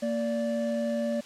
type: tone pair together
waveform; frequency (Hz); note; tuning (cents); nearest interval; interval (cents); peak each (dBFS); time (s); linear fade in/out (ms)
triangle; 231 / 583; A#3 / D5; -16 / -13; octave + major third; 1603; -27; 0.02-1.21; 10
effects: white hiss -48 dBFS RMS until 1.25 s + low-pass 7000 Hz 12 dB/octave